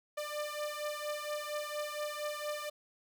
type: beating tone pair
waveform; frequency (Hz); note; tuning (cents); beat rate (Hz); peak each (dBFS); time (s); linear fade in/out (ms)
sawtooth; 594 / 598.3; D5 / D5; +20 / +32; 4.3; -35 / -36; 0.17-2.7; 10
effects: none